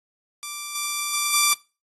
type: tone with level steps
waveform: 5% pulse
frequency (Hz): 1174.7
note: D6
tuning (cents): 0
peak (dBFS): -19 / -13 / -10 / -5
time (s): 0.43-1.53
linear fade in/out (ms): 0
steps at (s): 0.75 / 1.13 / 1.33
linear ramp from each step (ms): 10
effects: noise-tail reverb RT60 0.3 s tail -22 dB re dry + AAC 32 kbps